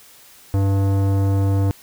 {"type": "tone with tanh clipping", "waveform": "sine", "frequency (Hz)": 98, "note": "G2", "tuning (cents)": 0, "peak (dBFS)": -17, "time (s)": [0.54, 1.71], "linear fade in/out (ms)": 0, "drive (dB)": 17, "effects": ["white hiss -47 dBFS RMS until 1.82 s"]}